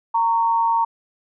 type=tone pair together; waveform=sine; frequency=922 / 1111.9 Hz; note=A#5 / C#6; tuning=-19 / +5 cents; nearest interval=minor third; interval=324 cents; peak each=-16 / -25 dBFS; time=0.14-0.85 s; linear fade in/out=10 ms; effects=none